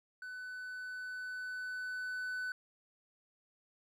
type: tone with level ramp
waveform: triangle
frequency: 1500 Hz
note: F#6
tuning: 23 cents sharp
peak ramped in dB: -41 to -34 dBFS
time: 0.22-2.52 s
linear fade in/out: 2 ms
effects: none